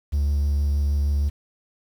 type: tone with vibrato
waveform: triangle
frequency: 71.8 Hz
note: D2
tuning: 39 cents flat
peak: -16 dBFS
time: 0.12-1.3 s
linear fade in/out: 20 ms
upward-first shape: square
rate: 6.4 Hz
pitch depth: 11 cents each way
effects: tanh soft clip ceiling -12 dBFS + 8-bit

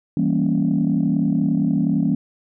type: chord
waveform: sine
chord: E diminished seventh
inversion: none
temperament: equal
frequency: 164.81 / 196 / 233.1 / 277.2 Hz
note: E3 / G3 / Bb3 / Db4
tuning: 0 / 0 / 0 / 0 cents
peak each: -21 dBFS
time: 0.17-2.15 s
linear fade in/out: 2 ms
effects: tanh soft clip ceiling -9 dBFS

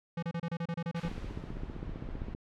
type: tone bursts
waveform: square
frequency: 168.7 Hz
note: E3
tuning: 40 cents sharp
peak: -33 dBFS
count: 11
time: 0.17-1.086 s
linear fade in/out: 5 ms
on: 56 ms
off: 30 ms
type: noise with exponential decay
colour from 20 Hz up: white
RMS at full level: -41 dBFS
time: 0.96-2.3 s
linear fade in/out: 2 ms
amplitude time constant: 290 ms
type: click train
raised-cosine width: 3 ms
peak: -27 dBFS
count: 21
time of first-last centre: 1.05-2.349 s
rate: 15.4 Hz
type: noise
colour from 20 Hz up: brown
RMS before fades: -41 dBFS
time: 1.06-2.34 s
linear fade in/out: 0 ms
effects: low-pass 3000 Hz 12 dB/octave

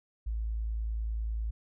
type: tone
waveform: sine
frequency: 55 Hz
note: A1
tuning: in tune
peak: -30 dBFS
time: 0.26-1.51 s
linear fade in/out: 10 ms
effects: none

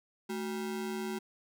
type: ring-modulated tone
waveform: square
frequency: 294.3 Hz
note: D4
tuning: 4 cents sharp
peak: -32 dBFS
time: 0.29-1.19 s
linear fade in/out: 10 ms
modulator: 77.8 Hz
effects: none

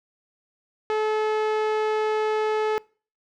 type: tone with low-pass filter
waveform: sawtooth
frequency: 431.2 Hz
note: A4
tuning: 35 cents flat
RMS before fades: -24 dBFS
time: 0.9-2.78 s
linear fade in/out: 0 ms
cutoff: 2800 Hz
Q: 0.51
effects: noise-tail reverb RT60 0.4 s tail -24 dB re dry

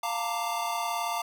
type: chord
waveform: square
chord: Bb major seventh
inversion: second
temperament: equal with one note detuned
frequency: 698.5 / 893.8 / 932.3 / 1174.7 Hz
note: F5 / A5 / Bb5 / D6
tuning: 0 / +27 / 0 / 0 cents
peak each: -34 / -35 / -36 / -35 dBFS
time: 0.03-1.22 s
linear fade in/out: 5 ms
effects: none

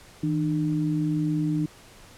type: tone pair together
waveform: sine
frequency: 159.8 / 301.4 Hz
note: D#3 / D4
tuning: +47 / +45 cents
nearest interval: major seventh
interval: 1098 cents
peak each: -25 dBFS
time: 0.23-1.66 s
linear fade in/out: 5 ms
effects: pink hiss -50 dBFS RMS until 2.17 s + low-pass 11000 Hz 12 dB/octave

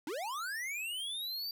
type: linear sweep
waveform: square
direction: up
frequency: 268.5 to 4700 Hz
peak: -37 dBFS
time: 0.07-1.51 s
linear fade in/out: 2 ms
effects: none

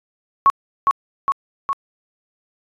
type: tone with echo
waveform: sine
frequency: 1105 Hz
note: C#6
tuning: 6 cents flat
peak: -8 dBFS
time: 0.46-0.5 s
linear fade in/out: 0 ms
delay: 410 ms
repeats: 3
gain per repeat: -3 dB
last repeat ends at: 1.73 s
effects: resampled to 24000 Hz

